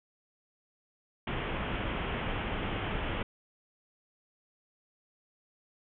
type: low-pass noise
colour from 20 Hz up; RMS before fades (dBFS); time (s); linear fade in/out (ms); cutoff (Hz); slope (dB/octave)
pink; -34; 1.27-3.23; 5; 3300; 96
effects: none